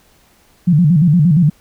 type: tone with vibrato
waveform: sine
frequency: 161.9 Hz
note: E3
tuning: 31 cents flat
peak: -7 dBFS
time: 0.67-1.5 s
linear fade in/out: 10 ms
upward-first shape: square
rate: 8.6 Hz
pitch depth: 160 cents each way
effects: pink hiss -52 dBFS RMS until 1.6 s